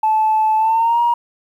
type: tone with pitch glide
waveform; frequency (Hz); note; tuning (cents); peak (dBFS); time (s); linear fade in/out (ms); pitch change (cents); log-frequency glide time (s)
sine; 870 to 948.7; A5 to A#5; -20 to +30; -11; 0.03-1.14; 5; +150; 0.57-1.01
effects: tanh soft clip ceiling -8 dBFS + 8-bit